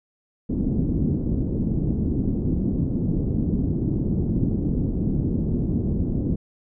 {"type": "low-pass noise", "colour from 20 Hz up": "white", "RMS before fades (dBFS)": -23, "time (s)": [0.49, 6.36], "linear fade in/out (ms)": 10, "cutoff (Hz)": 280, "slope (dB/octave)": 24, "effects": []}